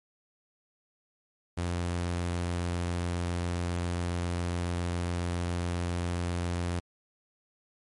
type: tone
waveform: sawtooth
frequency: 87.31 Hz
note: F2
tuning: in tune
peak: -25 dBFS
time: 1.57-6.8 s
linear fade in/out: 10 ms
effects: MP3 48 kbps

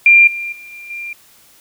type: tone with level steps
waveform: sine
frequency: 2386 Hz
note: D7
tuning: 27 cents sharp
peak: -4 / -21 / -33 / -31 / -24 dBFS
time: 0.06-1.13 s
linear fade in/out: 2 ms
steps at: 0.27 / 0.52 / 0.72 / 0.9 s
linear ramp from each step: 5 ms
effects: white hiss -48 dBFS RMS until 1.6 s

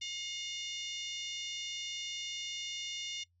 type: harmonic tone with a mistuned harmonic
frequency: 715 Hz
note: F5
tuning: 41 cents sharp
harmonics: 3 / 4 / 5 / 6 / 7 / 8 / 9 / 10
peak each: -46 / -42 / -43 / -51 / -53 / -47 / -54 / -56 dBFS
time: 0.01-3.24 s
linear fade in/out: 10 ms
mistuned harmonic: 10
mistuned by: +23 cents
effects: noise-tail reverb RT60 0.1 s tail -20 dB re dry + added 87 Hz sine -70 dBFS peak until 3.4 s

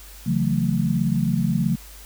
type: chord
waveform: sine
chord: F# minor seventh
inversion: second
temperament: just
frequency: 138.75 / 166.5 / 185 / 222 Hz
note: C#3 / E3 / F#3 / A3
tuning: +2 / +18 / 0 / +16 cents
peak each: -24 dBFS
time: 0.26-1.76 s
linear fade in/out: 10 ms
effects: added 50 Hz sine -42 dBFS peak until 2.05 s + white hiss -45 dBFS RMS until 2.05 s

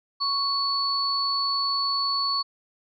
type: tone pair together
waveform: sine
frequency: 1108.7 / 4435 Hz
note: C#6 / C#8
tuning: 0 / 0 cents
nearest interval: 2 octaves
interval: 2400 cents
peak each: -27 / -24 dBFS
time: 0.2-2.43 s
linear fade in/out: 20 ms
effects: none

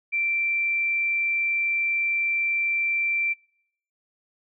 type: tone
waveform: sine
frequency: 2349 Hz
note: D7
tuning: in tune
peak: -22 dBFS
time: 0.12-3.34 s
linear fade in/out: 20 ms
effects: noise-tail reverb RT60 0.7 s tail -24 dB re dry

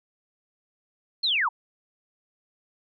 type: linear sweep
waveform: sine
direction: down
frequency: 4352 to 826 Hz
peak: -21 dBFS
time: 1.23-1.49 s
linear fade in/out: 10 ms
effects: none

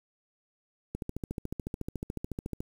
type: click train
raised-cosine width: 3 ms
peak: -21 dBFS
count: 24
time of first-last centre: 0.95-2.605 s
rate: 13.9 Hz
effects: 8-bit

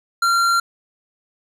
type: tone with hard clipping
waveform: sine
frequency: 1377 Hz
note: F6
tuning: 25 cents flat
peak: -16 dBFS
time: 0.22-0.6 s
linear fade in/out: 5 ms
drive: 13 dB
effects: none

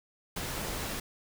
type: noise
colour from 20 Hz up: pink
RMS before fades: -36 dBFS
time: 0.36-1 s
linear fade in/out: 5 ms
type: clicks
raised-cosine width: 1 ms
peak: -25 dBFS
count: 6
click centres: 0.375 / 0.579 / 0.614 / 0.649 / 0.686 / 0.729 s
effects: none

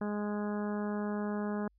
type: harmonic tone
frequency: 207.7 Hz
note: G#3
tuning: in tune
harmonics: 1 / 2 / 3 / 4 / 5 / 6 / 7 / 8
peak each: -33 / -39 / -43 / -45 / -47 / -49 / -50 / -51 dBFS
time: 0.01-1.68 s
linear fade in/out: 5 ms
effects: added 50 Hz sine -66 dBFS peak until 1.78 s

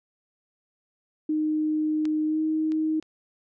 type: tone with pitch glide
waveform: sine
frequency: 308.3 to 313.5 Hz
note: D#4 to D#4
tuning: -16 to +13 cents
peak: -22 dBFS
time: 1.29-3 s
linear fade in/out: 5 ms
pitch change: +29 cents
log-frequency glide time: 2.26-2.4 s
type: clicks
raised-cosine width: 0.2 ms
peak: -22 / -28 / -32 dBFS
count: 3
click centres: 2.054 / 2.72 / 3.026 s
effects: none

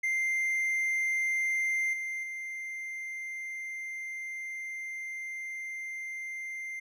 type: tone with level steps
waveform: triangle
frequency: 2093 Hz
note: C7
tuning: in tune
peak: -25 / -31 / -34 dBFS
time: 0.03-6.8 s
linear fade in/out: 10 ms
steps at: 1.93 / 2.23 s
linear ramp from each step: 5 ms
effects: none

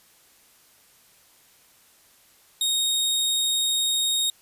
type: tone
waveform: sawtooth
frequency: 3732 Hz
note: A#7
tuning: 1 cent sharp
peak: -18 dBFS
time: 2.61-4.3 s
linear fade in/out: 2 ms
effects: white hiss -57 dBFS RMS until 4.41 s + resampled to 32000 Hz

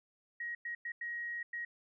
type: tone bursts at uneven times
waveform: sine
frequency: 1891 Hz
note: A#6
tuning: 24 cents sharp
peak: -37 dBFS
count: 5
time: 0.4-0.55 / 0.65-0.75 / 0.85-0.92 / 1.01-1.43 / 1.53-1.65 s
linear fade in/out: 5 ms
effects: none

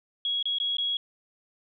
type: tone with dropouts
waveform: sine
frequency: 3322 Hz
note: G#7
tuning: in tune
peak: -25 dBFS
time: 0.25-0.97 s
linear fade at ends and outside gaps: 2 ms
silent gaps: 0.427-0.455 / 0.585-0.6 / 0.77-0.783 s
effects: none

